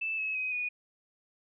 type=tone with pitch steps; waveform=sine; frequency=2637 / 2578 / 2521 / 2465 Hz; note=E7 / E7 / D#7 / D#7; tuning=0 / -39 / +22 / -17 cents; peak=-30 dBFS; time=0.01-0.69 s; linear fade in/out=10 ms; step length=170 ms; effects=none